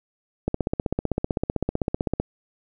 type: click train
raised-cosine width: 2 ms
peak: -9 dBFS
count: 28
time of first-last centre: 0.48-2.2 s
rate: 15.7 Hz
effects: none